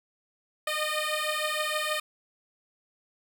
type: beating tone pair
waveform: 10% pulse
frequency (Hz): 608 / 614.4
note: D#5 / D#5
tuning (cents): -40 / -22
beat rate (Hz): 6.4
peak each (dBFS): -22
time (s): 0.67-2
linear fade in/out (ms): 5
effects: none